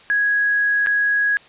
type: tone with dropouts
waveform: sine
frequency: 1661.2 Hz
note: G#6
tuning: in tune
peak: -15 dBFS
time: 0.1-1.37 s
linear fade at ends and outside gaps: 0 ms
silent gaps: 0.862-0.87 s
effects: white hiss -47 dBFS RMS until 1.48 s + resampled to 8000 Hz